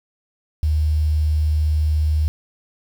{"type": "tone with quantisation", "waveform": "sine", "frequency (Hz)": 76.8, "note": "D#2", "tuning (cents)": -22, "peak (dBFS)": -15, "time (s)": [0.63, 2.28], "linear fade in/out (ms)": 0, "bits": 7, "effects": []}